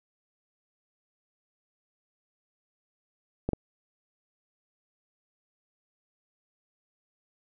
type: clicks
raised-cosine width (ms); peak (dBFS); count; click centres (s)
2; -14; 2; 3.49 / 3.533
effects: none